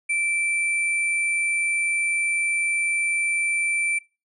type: tone pair together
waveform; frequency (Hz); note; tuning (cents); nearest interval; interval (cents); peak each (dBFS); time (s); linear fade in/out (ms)
sine; 2336 / 9088; D7 / C#9; -10 / +42; 2 octaves; 2352; -21 / -32; 0.09-3.99; 10
effects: noise-tail reverb RT60 0.3 s tail -24 dB re dry